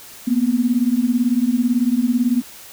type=beating tone pair; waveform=sine; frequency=233.1 / 251.1 Hz; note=A#3 / B3; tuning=0 / +29 cents; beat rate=18 Hz; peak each=-18 / -17 dBFS; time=0.27-2.42 s; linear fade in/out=10 ms; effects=white hiss -40 dBFS RMS until 2.72 s